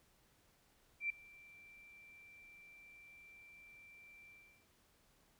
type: tone with ADSR envelope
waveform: sine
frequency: 2349 Hz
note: D7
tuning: in tune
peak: -33 dBFS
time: 1-4.67 s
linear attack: 100 ms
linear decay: 3 ms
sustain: -24 dB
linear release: 380 ms
effects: pink hiss -72 dBFS RMS until 5.39 s